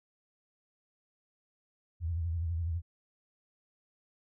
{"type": "tone with vibrato", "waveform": "sine", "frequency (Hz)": 83.6, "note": "E2", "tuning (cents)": 25, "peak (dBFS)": -30, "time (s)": [2, 2.82], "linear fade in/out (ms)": 50, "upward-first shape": "sine", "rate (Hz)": 12, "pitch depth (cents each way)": 87, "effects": []}